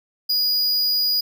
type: tone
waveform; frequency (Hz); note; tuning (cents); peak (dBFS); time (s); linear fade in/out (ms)
square; 4905; D#8; -26; -18; 0.29-1.21; 10
effects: none